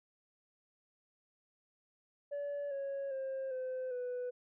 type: tone with pitch steps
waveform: sine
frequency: 573 / 552.5 / 532.8 / 513.7 / 495.4 Hz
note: D5 / C#5 / C5 / C5 / B4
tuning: -43 / -6 / +31 / -32 / +5 cents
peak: -34 dBFS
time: 2.31-4.31 s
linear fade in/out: 20 ms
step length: 400 ms
effects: tanh soft clip ceiling -35 dBFS